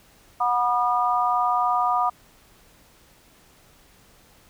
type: harmonic tone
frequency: 243.4 Hz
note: B3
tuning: 25 cents flat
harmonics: 3 / 4 / 5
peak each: -23 / -24 / -23 dBFS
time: 0.4-2.1 s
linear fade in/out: 10 ms
effects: pink hiss -55 dBFS RMS until 4.49 s